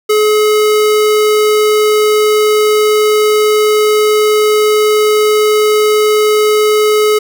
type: tone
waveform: square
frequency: 425.4 Hz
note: G#4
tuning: 42 cents sharp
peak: -8 dBFS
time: 0.09-7.19 s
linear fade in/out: 10 ms
effects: none

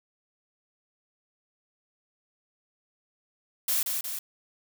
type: noise with echo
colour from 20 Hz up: blue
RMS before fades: -26 dBFS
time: 3.68-3.83 s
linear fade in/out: 5 ms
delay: 180 ms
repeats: 2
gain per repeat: -4 dB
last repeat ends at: 4.19 s
effects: none

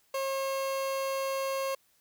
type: tone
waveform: 30% pulse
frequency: 540 Hz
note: C#5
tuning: 45 cents flat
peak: -27 dBFS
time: 0.14-1.75 s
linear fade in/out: 5 ms
effects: white hiss -68 dBFS RMS until 2 s

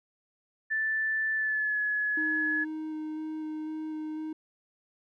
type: tone with pitch glide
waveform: sine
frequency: 1760 to 1697.1 Hz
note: A6 to G#6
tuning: 0 to +37 cents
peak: -26 dBFS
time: 0.7-2.65 s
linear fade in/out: 20 ms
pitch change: -63 cents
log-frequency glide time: 1.34-1.79 s
type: tone with vibrato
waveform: triangle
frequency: 311.1 Hz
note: D#4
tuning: in tune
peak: -31 dBFS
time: 2.17-4.33 s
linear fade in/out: 5 ms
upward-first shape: square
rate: 2 Hz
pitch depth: 8 cents each way
effects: none

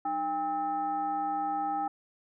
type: tone with frequency modulation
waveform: sine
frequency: 800 Hz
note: G5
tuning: 35 cents sharp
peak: -28 dBFS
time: 0.05-1.88 s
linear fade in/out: 5 ms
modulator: 494 Hz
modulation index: 0.64
effects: none

